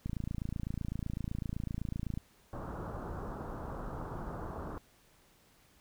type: click train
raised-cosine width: 5 ms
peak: -24 dBFS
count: 60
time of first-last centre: 0.06-2.175 s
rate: 27.9 Hz
type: low-pass noise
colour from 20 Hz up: pink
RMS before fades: -41 dBFS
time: 2.53-4.78 s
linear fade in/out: 0 ms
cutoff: 1400 Hz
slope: 48 dB/octave
effects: pink hiss -65 dBFS RMS until 5.8 s